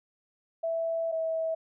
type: tone pair in turn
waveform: sine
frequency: 659.3 / 648.3 Hz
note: E5 / E5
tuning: 0 / -29 cents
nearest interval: unison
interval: 29 cents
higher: first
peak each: -27 dBFS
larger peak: neither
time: 0.63-1.12 / 1.12-1.55 s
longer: first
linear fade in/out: 10 ms
effects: none